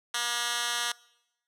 10% pulse tone with high-pass filter, 238.8 Hz, A#3, 42 cents sharp, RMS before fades -30 dBFS, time 0.14-0.92 s, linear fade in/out 5 ms, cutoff 2000 Hz, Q 0.82, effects noise-tail reverb RT60 0.9 s tail -24 dB re dry + low-pass 11000 Hz 12 dB/octave

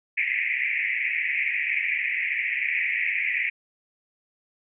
pink band-pass noise, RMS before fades -26 dBFS, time 0.17-3.5 s, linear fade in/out 10 ms, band 1900 to 2500 Hz, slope 96 dB/octave, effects none

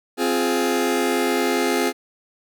sawtooth chord, F minor, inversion second, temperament just, 261.9 / 349.2 / 419.1 Hz, C4 / F4 / Ab4, +2 / 0 / +16 cents, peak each -19 dBFS, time 0.17-1.93 s, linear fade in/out 50 ms, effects none

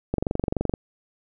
click train, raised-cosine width 2 ms, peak -10 dBFS, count 15, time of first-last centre 0.14-0.738 s, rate 23.4 Hz, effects none

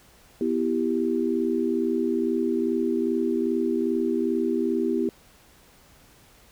sine chord, E minor, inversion second, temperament equal, 246.9 / 329.6 / 392 Hz, B3 / E4 / G4, 0 / 0 / 0 cents, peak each -26 dBFS, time 0.41-5.09 s, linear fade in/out 2 ms, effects pink hiss -55 dBFS RMS until 6.51 s

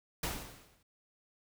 pink noise with exponential decay, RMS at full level -33 dBFS, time 0.23-0.83 s, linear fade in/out 5 ms, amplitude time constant 130 ms, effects none

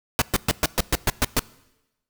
pink noise bursts, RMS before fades -19 dBFS, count 9, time 0.19-1.393 s, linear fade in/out 0 ms, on 27 ms, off 120 ms, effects noise-tail reverb RT60 1.0 s tail -22 dB re dry

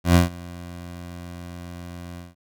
20% pulse tone with ADSR envelope, 87.31 Hz, F2, in tune, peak -6 dBFS, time 0.04-2.35 s, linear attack 110 ms, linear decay 140 ms, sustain -24 dB, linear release 170 ms, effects none

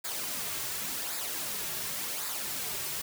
white noise with flanger, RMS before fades -35 dBFS, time 0.04-3.02 s, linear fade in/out 10 ms, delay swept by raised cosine 0.33 to 4.03 ms, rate 0.9 Hz, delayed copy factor -0.55, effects none

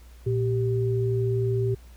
sine tone pair together, 116.54 / 390 Hz, A#2 / G4, 0 / -9 cents, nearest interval octave + major sixth, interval 2091 cents, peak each -23 / -26 dBFS, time 0.26-1.75 s, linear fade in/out 10 ms, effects added 60 Hz sine -45 dBFS peak until 1.96 s + pink hiss -57 dBFS RMS until 1.96 s

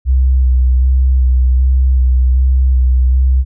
sine tone with vibrato, 64 Hz, C2, 38 cents flat, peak -7 dBFS, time 0.05-3.45 s, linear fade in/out 50 ms, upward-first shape square, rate 1.3 Hz, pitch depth 20 cents each way, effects none

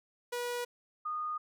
sawtooth / sine tone pair in turn, 485 / 1229.6 Hz, B4 / D#6, -31 / -21 cents, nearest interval octave + major third, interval 1610 cents, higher second, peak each -30 / -33 dBFS, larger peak first, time 0.32-0.65 / 1.05-1.38 s, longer neither, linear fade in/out 10 ms, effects none

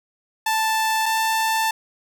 sawtooth tone pair in turn, 881 / 887.1 Hz, A5 / A5, +2 / +14 cents, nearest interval unison, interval 12 cents, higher second, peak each -15 dBFS, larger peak neither, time 0.46-1.06 / 1.06-1.71 s, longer second, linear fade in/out 5 ms, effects none

